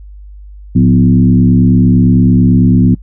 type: tone with frequency modulation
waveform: sine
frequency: 177.7 Hz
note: F3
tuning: 30 cents sharp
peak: -4 dBFS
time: 0.75-2.95 s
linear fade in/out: 10 ms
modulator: 69 Hz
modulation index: 1.3
effects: noise-tail reverb RT60 0.1 s tail -26 dB re dry + added 50 Hz sine -29 dBFS peak until 3.02 s